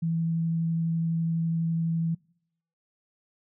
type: tone with vibrato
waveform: sine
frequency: 164.9 Hz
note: E3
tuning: 1 cent sharp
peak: -24 dBFS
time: 0.02-2.15 s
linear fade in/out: 10 ms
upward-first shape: triangle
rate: 12 Hz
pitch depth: 10 cents each way
effects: noise-tail reverb RT60 0.7 s tail -25 dB re dry